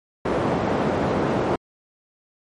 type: band-pass noise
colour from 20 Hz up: white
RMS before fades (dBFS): -22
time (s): 0.25-1.56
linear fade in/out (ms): 5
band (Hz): 100 to 610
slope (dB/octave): 12
effects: MP3 48 kbps